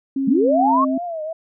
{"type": "tone with pitch glide", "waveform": "sine", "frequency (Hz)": [270.9, 265], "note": ["C#4", "C4"], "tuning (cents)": [-40, 22], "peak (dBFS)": -18, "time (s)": [0.16, 0.98], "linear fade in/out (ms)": 5, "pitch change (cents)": -38, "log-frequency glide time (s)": [0.32, 0.85]}
{"type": "linear sweep", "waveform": "sine", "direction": "up", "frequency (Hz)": [188.2, 1129], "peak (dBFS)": -14, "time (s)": [0.27, 0.85], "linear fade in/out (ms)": 10}
{"type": "tone with vibrato", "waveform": "sine", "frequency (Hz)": 659.3, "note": "E5", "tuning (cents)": 0, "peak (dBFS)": -24, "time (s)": [0.58, 1.33], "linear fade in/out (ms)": 5, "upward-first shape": "triangle", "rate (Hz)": 2.7, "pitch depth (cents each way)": 140}
{"effects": []}